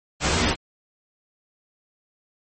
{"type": "noise with comb filter", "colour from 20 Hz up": "pink", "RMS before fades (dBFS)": -21, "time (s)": [0.2, 0.56], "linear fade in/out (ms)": 50, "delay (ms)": 13, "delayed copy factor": 0.8, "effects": ["MP3 32 kbps"]}